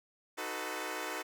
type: chord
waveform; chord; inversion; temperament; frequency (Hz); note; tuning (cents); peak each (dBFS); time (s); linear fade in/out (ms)
10% pulse; B dominant seventh; first; equal with one note detuned; 311.1 / 370 / 440 / 502.2; D#4 / F#4 / A4 / B4; 0 / 0 / 0 / +29; -34; 0.37-1.23; 20
effects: none